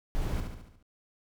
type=noise with echo; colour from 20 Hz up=brown; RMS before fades=-30 dBFS; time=0.15-0.4 s; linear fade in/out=0 ms; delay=71 ms; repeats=6; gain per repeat=-5 dB; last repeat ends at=0.826 s; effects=none